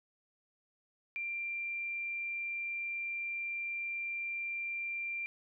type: tone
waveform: sine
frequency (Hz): 2371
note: D7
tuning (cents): +16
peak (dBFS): -35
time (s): 1.16-5.26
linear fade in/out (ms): 0
effects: none